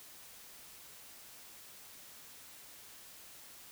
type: silence
effects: white hiss -54 dBFS RMS until 3.71 s